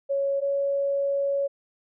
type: tone pair in turn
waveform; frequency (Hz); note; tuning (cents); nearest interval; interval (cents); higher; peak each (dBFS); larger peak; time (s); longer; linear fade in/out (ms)
sine; 554.4 / 558.3; C#5 / C#5; 0 / +12; unison; 12; second; -22; neither; 0.09-0.41 / 0.41-1.48; second; 20
effects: none